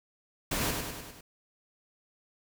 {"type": "noise with echo", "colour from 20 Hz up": "pink", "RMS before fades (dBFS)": -31, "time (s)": [0.51, 0.71], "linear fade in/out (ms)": 5, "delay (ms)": 100, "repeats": 5, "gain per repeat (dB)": -4, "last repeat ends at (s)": 1.21, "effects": []}